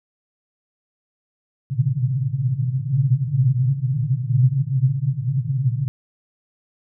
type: band-pass noise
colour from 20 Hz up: white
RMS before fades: -20 dBFS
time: 1.7-5.88 s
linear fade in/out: 0 ms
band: 120 to 140 Hz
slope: 96 dB/octave
effects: none